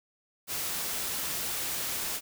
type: noise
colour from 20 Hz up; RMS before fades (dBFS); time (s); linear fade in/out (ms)
white; -33; 0.47-2.21; 50
effects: none